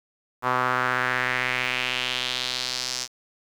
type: tone with band-pass filter sweep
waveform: sawtooth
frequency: 126.3 Hz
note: B2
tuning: 39 cents sharp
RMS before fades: -26 dBFS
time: 0.42-3.08 s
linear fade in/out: 50 ms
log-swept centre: 1100 to 5700 Hz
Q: 2.7
effects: 8-bit